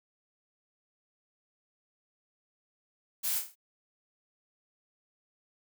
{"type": "noise with echo", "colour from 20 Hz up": "blue", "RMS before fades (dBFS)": -32, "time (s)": [3.23, 3.4], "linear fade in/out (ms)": 20, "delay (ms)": 26, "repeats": 6, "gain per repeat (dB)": -5, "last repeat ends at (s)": 3.556, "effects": []}